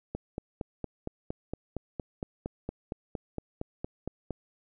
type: click train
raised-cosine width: 2 ms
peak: -20 dBFS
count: 19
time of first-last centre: 0.15-4.307 s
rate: 4.33 Hz
effects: none